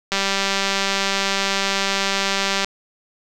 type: click train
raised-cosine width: 0.2 ms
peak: -3 dBFS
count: 496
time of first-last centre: 0.12-2.646 s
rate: 196 Hz
effects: none